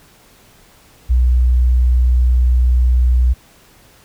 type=tone; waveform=sine; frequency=61.74 Hz; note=B1; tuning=in tune; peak=-9 dBFS; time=1.09-3.34 s; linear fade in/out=20 ms; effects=pink hiss -48 dBFS RMS until 4.04 s